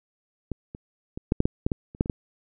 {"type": "clicks", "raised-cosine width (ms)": 3, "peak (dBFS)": [-16, -24, -20, -7, -7, -9, -9, -12, -29, -6, -22, -12], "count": 12, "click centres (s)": [0.517, 0.749, 1.175, 1.321, 1.404, 1.455, 1.665, 1.718, 1.949, 2.009, 2.059, 2.098], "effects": []}